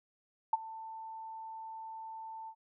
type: tone with ADSR envelope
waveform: sine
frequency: 890 Hz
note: A5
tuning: 20 cents sharp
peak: -22 dBFS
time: 0.53-2.55 s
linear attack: 4 ms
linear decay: 26 ms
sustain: -20 dB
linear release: 68 ms
effects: none